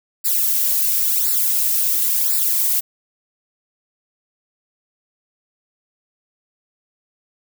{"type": "noise with flanger", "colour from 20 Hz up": "violet", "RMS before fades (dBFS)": -18, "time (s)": [0.24, 2.81], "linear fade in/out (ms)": 20, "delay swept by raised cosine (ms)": [0.32, 2.92], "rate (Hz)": 0.95, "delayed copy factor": -1, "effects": []}